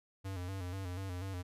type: tone with vibrato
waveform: square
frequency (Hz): 93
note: F#2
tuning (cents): +9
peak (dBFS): -39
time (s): 0.24-1.43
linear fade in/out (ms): 20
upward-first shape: square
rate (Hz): 4.1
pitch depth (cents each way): 66
effects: resampled to 32000 Hz